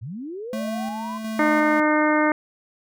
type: linear sweep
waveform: sine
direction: up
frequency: 95.9 to 1046.5 Hz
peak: -30 dBFS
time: 0.01-1.19 s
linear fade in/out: 20 ms
type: tone with tremolo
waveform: square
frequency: 220 Hz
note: A3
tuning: in tune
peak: -27 dBFS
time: 0.53-1.8 s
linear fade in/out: 2 ms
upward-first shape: square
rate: 1.4 Hz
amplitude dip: 35%
type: harmonic tone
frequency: 304 Hz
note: D#4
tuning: 40 cents flat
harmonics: 1 / 2 / 3 / 4 / 5 / 6 / 7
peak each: -20 / -23 / -25 / -26 / -27 / -28 / -28 dBFS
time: 1.39-2.32 s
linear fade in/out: 2 ms
effects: none